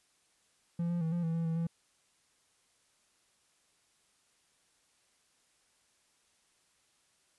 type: tone with pitch steps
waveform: triangle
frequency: 170.5 / 173 / 161.9 / 172.9 / 163.8 / 166.1 / 163.2 / 166.9 Hz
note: F3 / F3 / E3 / F3 / E3 / E3 / E3 / E3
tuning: -41 / -16 / -31 / -17 / -11 / +13 / -17 / +22 cents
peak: -28 dBFS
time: 0.79-1.67 s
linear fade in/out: 5 ms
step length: 110 ms
effects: white hiss -71 dBFS RMS until 7.38 s + resampled to 24000 Hz